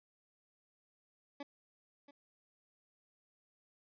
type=tone with echo; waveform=20% pulse; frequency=284.9 Hz; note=C#4; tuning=48 cents sharp; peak=-37 dBFS; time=1.4-1.43 s; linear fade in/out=5 ms; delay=680 ms; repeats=1; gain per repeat=-14 dB; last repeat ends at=2.11 s; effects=resampled to 11025 Hz